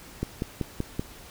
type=click train; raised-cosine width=3 ms; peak=-14 dBFS; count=5; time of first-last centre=0.23-0.995 s; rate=5.23 Hz; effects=pink hiss -47 dBFS RMS until 1.3 s